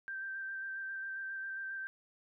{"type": "tone with vibrato", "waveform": "sine", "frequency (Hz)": 1568, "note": "G6", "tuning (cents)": 0, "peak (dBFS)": -38, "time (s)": [0.08, 1.87], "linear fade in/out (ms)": 0, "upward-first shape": "square", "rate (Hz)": 7.4, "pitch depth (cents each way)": 15, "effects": []}